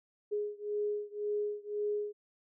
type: beating tone pair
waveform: sine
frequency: 415.3 / 417.2 Hz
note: G#4 / G#4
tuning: 0 / +8 cents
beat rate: 1.9 Hz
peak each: -35 / -36 dBFS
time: 0.31-2.13 s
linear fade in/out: 20 ms
effects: none